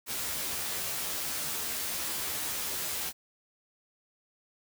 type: noise with comb filter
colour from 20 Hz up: white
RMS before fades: -34 dBFS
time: 0.06-3.13 s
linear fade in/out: 50 ms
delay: 13 ms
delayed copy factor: +0.8
effects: none